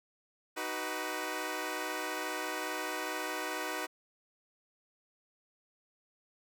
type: chord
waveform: 10% pulse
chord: B major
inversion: first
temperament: equal with one note detuned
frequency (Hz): 311.1 / 376 / 493.9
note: D#4 / F#4 / B4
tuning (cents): 0 / +28 / 0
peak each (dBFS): -31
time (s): 0.56-3.87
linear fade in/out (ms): 20
effects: none